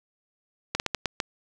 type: slowing click train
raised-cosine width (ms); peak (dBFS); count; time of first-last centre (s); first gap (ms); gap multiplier
0.2; -8; 6; 0.75-1.202; 49; 1.31
effects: none